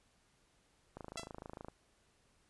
click train, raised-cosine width 1 ms, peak -32 dBFS, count 20, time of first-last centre 0.97-1.684 s, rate 26.6 Hz
5% pulse tone with exponential decay, 669 Hz, E5, 25 cents sharp, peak -27 dBFS, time 1.17-1.31 s, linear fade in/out 5 ms, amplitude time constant 30 ms
effects pink hiss -72 dBFS RMS until 2.49 s + resampled to 24000 Hz

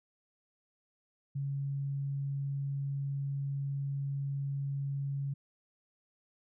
sine tone, 139.2 Hz, C#3, 8 cents sharp, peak -32 dBFS, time 1.35-5.34 s, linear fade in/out 10 ms, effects none

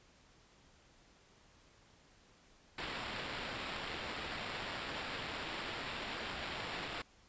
violet noise with sample-and-hold, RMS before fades -42 dBFS, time 2.78-7.02 s, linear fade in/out 2 ms, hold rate 6300 Hz, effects pink hiss -65 dBFS RMS until 7.28 s + resampled to 16000 Hz

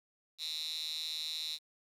10% pulse tone with high-pass filter, 156.8 Hz, D#3, 14 cents sharp, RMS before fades -39 dBFS, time 0.38-1.59 s, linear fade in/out 50 ms, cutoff 3900 Hz, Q 8.2, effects resampled to 32000 Hz + 10-bit

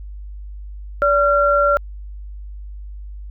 sine tone pair together, 576.9 / 1372 Hz, D5 / F6, -31 / -31 cents, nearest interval octave + minor third, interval 1500 cents, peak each -15 dBFS, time 1.02-1.77 s, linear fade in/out 0 ms, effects added 50 Hz sine -30 dBFS peak until 3.3 s

